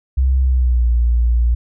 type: tone with pitch glide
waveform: sine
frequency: 65.41 to 58.95 Hz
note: C2 to A#1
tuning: 0 to +20 cents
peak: -11 dBFS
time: 0.17-1.55 s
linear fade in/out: 10 ms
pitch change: -180 cents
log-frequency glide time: 0.42-0.88 s
effects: none